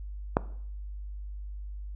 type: click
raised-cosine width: 1 ms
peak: -7 dBFS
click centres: 0.369 s
effects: noise-tail reverb RT60 0.6 s tail -18 dB re dry + added 50 Hz sine -36 dBFS peak until 1.95 s